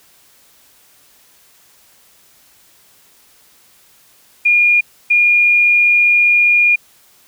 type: tone bursts at uneven times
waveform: sine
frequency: 2425 Hz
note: D#7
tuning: 45 cents flat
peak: -8 dBFS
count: 2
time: 4.45-4.81 / 5.1-6.76 s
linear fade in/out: 10 ms
effects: white hiss -50 dBFS RMS until 7.27 s